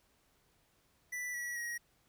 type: tone with pitch steps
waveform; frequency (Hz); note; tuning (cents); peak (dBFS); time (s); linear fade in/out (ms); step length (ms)
square; 1975.5 / 1934.8 / 1895; B6 / B6 / A#6; 0 / -36 / +28; -38; 1.12-1.78; 10; 220
effects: pink hiss -72 dBFS RMS until 2.08 s